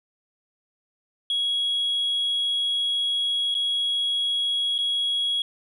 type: tone with dropouts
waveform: sine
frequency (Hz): 3322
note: G#7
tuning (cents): 0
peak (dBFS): -20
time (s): 1.3-5.42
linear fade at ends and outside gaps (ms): 2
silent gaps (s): 3.543-3.55 / 4.781-4.787
effects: tanh soft clip ceiling -19 dBFS